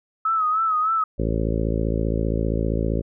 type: tone with vibrato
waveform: sine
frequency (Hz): 1284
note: E6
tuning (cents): -46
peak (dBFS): -18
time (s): 0.25-1.04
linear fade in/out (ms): 5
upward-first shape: sine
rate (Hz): 3.3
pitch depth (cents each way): 64
type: harmonic tone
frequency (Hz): 55.2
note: A1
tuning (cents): +6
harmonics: 1 / 2 / 3 / 4 / 5 / 6 / 7 / 8 / 9 / 10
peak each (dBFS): -24 / -27 / -29 / -30 / -31 / -32 / -32 / -33 / -34 / -34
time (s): 1.18-3.02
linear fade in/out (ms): 20
effects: none